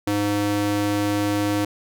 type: tone with high-pass filter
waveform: square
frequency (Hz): 102.8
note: G#2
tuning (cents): -17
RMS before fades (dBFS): -22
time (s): 0.07-1.65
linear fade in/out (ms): 5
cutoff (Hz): 220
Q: 2.3
effects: none